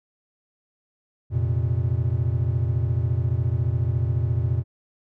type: chord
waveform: triangle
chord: F suspended fourth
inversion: none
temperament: equal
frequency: 87.31 / 116.54 / 130.81 Hz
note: F2 / Bb2 / C3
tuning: 0 / 0 / 0 cents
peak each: -23 / -21 / -25 dBFS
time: 1.3-4.64 s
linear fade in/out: 50 ms
effects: none